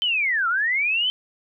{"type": "linear two-way sweep", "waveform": "sine", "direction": "down then up", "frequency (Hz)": [3109, 1315, 3109], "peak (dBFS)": -19, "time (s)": [0.02, 1.1], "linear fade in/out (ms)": 0, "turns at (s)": 0.48, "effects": []}